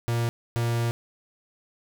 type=tone bursts at uneven times; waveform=45% pulse; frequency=117.5 Hz; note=A#2; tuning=14 cents sharp; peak=-23 dBFS; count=2; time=0.08-0.29 / 0.56-0.91 s; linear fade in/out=0 ms; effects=none